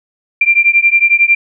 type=beating tone pair; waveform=sine; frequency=2367 / 2378 Hz; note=D7 / D7; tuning=+13 / +21 cents; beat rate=11 Hz; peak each=-10 dBFS; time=0.41-1.35 s; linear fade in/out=5 ms; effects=none